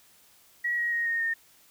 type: tone with pitch steps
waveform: sine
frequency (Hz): 1917 / 1895 / 1873.2 / 1851.7 / 1830.4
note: A#6 / A#6 / A#6 / A#6 / A#6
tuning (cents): +48 / +28 / +8 / -12 / -32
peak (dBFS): -25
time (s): 0.64-1.34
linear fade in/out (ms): 10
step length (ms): 140
effects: white hiss -59 dBFS RMS until 1.7 s